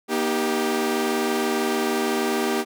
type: chord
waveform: sawtooth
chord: Eb major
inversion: second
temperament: equal with one note detuned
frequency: 239.1 / 311.1 / 392 Hz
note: Bb3 / Eb4 / G4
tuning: +44 / 0 / 0 cents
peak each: -22 / -24 / -20 dBFS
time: 0.08-2.65 s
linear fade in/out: 50 ms
effects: none